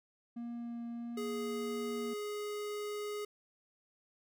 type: tone with vibrato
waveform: triangle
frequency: 235.7 Hz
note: A#3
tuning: 19 cents sharp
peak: -37 dBFS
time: 0.36-2.14 s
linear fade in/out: 10 ms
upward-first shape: triangle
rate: 1.5 Hz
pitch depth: 8 cents each way
type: tone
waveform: square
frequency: 416.5 Hz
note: G#4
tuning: 5 cents sharp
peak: -38 dBFS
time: 1.17-3.25 s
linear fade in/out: 5 ms
effects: none